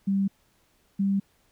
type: tone pair in turn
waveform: sine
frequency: 196 / 196.89 Hz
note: G3 / G3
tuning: 0 / +8 cents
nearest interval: unison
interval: 8 cents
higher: second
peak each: -21 dBFS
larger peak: neither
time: 0.07-0.28 / 0.99-1.2 s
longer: neither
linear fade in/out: 10 ms
effects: pink hiss -66 dBFS RMS until 1.51 s